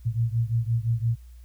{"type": "beating tone pair", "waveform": "sine", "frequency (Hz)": [113.5, 119.3], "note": ["A#2", "A#2"], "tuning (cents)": [-46, 41], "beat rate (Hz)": 5.8, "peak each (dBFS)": [-24, -26], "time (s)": [0.05, 1.16], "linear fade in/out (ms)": 20, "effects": ["added 60 Hz sine -43 dBFS peak until 1.44 s", "white hiss -64 dBFS RMS until 1.44 s"]}